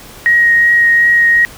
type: tone with vibrato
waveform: sine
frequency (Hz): 1883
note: A#6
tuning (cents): +17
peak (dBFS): -6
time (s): 0.26-1.45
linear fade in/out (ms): 0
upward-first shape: triangle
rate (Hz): 2.7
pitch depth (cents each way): 13
effects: pink hiss -35 dBFS RMS until 1.57 s